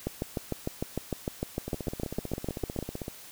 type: two click trains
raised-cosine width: 2 ms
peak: -16 / -21 dBFS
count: 19 / 23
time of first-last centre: 0.07-2.789 / 1.68-3.081 s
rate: 6.62 / 15.7 Hz
effects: white hiss -48 dBFS RMS until 3.31 s